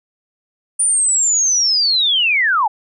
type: linear sweep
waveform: sine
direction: down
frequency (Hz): 9397 to 783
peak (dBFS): -12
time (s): 0.79-2.68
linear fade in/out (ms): 10
effects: none